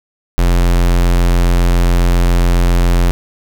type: tone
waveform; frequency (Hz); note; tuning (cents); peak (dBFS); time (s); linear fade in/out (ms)
square; 43.65; F1; 0; -9; 0.38-3.11; 0
effects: none